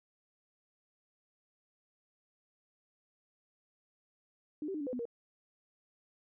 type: tone with pitch steps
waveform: sine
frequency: 301.3 / 387 / 305.3 / 284.4 / 506 / 248.8 / 469.9 Hz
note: D4 / G4 / D#4 / C#4 / B4 / B3 / A#4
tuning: +44 / -22 / -33 / +45 / +42 / +13 / +14 cents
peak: -35 dBFS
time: 4.62-5.054 s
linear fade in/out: 2 ms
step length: 62 ms
effects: none